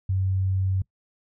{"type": "tone", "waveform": "sine", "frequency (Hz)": 94.9, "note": "F#2", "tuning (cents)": 44, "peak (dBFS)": -21, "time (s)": [0.09, 0.82], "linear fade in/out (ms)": 5, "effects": ["noise-tail reverb RT60 0.1 s tail -22 dB re dry"]}